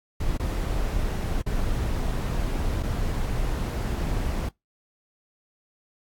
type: noise with dropouts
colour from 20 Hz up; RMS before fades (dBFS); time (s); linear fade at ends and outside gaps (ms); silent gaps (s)
brown; -26; 0.2-4.49; 5; 0.372-0.396 / 1.418-1.462 / 2.827-2.833
effects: noise-tail reverb RT60 0.2 s tail -26 dB re dry + AAC 64 kbps